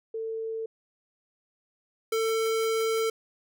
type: tone pair in turn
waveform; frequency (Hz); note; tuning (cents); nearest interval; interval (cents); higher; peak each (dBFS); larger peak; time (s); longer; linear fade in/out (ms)
sine / square; 447.1 / 447.1; A4 / A4; +28 / +28; unison; 0; neither; -30 / -25; second; 0.14-0.66 / 2.12-3.1; second; 5
effects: none